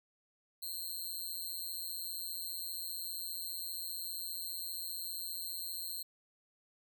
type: tone with amplitude modulation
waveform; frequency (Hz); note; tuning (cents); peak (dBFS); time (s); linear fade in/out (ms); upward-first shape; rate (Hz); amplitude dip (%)
5% pulse; 4186; C8; 0; -28; 0.62-6.03; 10; sine; 175; 95
effects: none